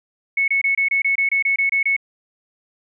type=tone bursts; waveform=sine; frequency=2203 Hz; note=C#7; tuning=11 cents flat; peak=-15 dBFS; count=12; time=0.37-1.965 s; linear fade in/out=5 ms; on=110 ms; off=25 ms; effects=none